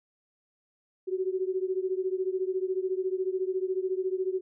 sine beating tone pair, 370 / 384 Hz, F#4 / G4, 0 / -36 cents, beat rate 14 Hz, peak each -29 / -31 dBFS, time 1.07-4.41 s, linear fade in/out 20 ms, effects none

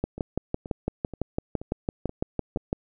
two click trains, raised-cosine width 2 ms, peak -23 / -12 dBFS, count 6 / 17, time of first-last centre 0.18-2.572 / 0.04-2.729 s, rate 2.09 / 5.95 Hz, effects none

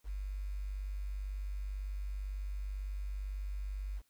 sine tone with quantisation, 49 Hz, G1, in tune, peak -36 dBFS, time 0.04-4.02 s, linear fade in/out 50 ms, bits 10, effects white hiss -75 dBFS RMS until 4.09 s

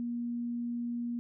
sine tone, 238.2 Hz, A#3, 38 cents sharp, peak -32 dBFS, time 0-1.19 s, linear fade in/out 0 ms, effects none

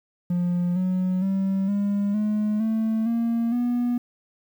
triangle tone with pitch steps, 176.3 / 184.53 / 193.15 / 202.2 / 211.6 / 221.5 / 231.8 / 242.6 Hz, F3 / F#3 / G3 / G#3 / G#3 / A3 / A#3 / B3, +17 / -4 / -25 / -46 / +33 / +12 / -10 / -31 cents, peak -18 dBFS, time 0.3-3.98 s, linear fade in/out 5 ms, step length 460 ms, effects tanh soft clip ceiling -14 dBFS + 9-bit

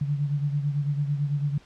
sine beating tone pair, 143.1 / 152.1 Hz, D3 / D#3, -45 / -39 cents, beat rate 9 Hz, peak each -24 / -31 dBFS, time 0.01-1.58 s, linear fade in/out 5 ms, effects pink hiss -55 dBFS RMS until 1.65 s + low-pass 5000 Hz 12 dB/octave

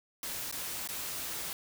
white noise with dropouts, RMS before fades -38 dBFS, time 0.23-1.53 s, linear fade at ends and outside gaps 1 ms, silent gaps 0.513-0.525 / 0.875-0.888 s, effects none

